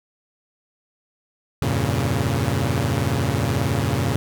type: chord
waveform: sawtooth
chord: E diminished seventh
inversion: none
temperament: equal with one note detuned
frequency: 84.19 / 98 / 116.54 / 138.59 Hz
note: E2 / G2 / Bb2 / Db3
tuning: +37 / 0 / 0 / 0 cents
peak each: -23 / -22 / -20 / -20 dBFS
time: 1.62-4.16 s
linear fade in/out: 0 ms
effects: none

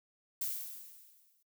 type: noise with exponential decay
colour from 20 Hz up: violet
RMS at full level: -34 dBFS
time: 0.41-1.43 s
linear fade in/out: 5 ms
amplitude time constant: 220 ms
effects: noise-tail reverb RT60 0.1 s tail -23 dB re dry

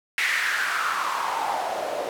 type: noise with band-pass filter sweep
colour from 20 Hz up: white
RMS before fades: -26 dBFS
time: 0.18-2.09 s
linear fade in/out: 0 ms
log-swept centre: 2100 to 550 Hz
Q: 4.3
effects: none

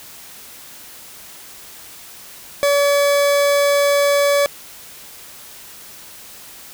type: tone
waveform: 40% pulse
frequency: 570 Hz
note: C#5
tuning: 48 cents sharp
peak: -12 dBFS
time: 2.63-4.46 s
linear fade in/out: 0 ms
effects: white hiss -39 dBFS RMS until 6.73 s

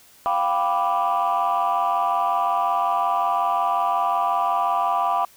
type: chord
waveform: sine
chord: G dominant seventh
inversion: third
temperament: equal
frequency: 698.5 / 784 / 987.8 / 1174.7 Hz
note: F5 / G5 / B5 / D6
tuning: 0 / 0 / 0 / 0 cents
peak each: -23 dBFS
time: 0.26-5.25 s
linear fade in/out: 0 ms
effects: tanh soft clip ceiling -13 dBFS + white hiss -52 dBFS RMS until 5.36 s

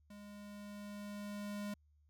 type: tone with level ramp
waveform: square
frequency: 205.3 Hz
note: G#3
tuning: 20 cents flat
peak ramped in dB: -52 to -40 dBFS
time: 0.1-1.74 s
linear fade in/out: 5 ms
effects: added 74 Hz sine -67 dBFS peak until 2.09 s

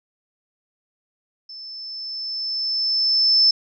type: tone with level ramp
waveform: sine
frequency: 5274 Hz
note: E8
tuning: in tune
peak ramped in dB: -35 to -11 dBFS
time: 1.49-3.51 s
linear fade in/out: 5 ms
effects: none

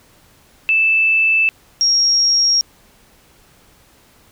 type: tone pair in turn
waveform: sine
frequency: 2637 / 5588 Hz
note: E7 / F8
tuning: 0 / 0 cents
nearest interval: octave + minor second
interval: 1300 cents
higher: second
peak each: -11 dBFS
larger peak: neither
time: 0.69-1.49 / 1.81-2.61 s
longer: neither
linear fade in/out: 0 ms
effects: pink hiss -51 dBFS RMS until 4.31 s

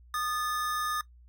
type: tone pair together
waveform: square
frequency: 1229 / 1738.1 Hz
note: D#6 / A6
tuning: -22 / -22 cents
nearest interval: tritone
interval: 600 cents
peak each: -31 / -37 dBFS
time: 0.14-1.01 s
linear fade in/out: 2 ms
effects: noise-tail reverb RT60 0.1 s tail -17 dB re dry + added 60 Hz sine -52 dBFS peak until 1.28 s

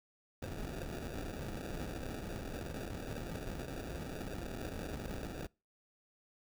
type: noise with sample-and-hold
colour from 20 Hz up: pink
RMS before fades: -42 dBFS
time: 0.42-5.47 s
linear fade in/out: 5 ms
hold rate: 1050 Hz
effects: noise-tail reverb RT60 0.3 s tail -26 dB re dry

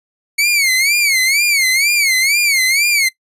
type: tone with vibrato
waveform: sawtooth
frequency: 2217 Hz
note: C#7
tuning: in tune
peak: -8 dBFS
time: 0.38-3.09 s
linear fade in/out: 10 ms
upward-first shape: sine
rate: 2.1 Hz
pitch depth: 150 cents each way
effects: noise-tail reverb RT60 0.1 s tail -20 dB re dry + resampled to 32000 Hz

